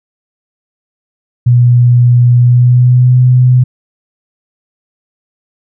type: tone with pitch glide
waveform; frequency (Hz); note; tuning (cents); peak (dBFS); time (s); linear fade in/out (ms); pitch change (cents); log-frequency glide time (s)
sine; 121.9 to 125.98; B2 to B2; -22 to +35; -3; 1.46-3.64; 10; +57; 2.37-3.18
effects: none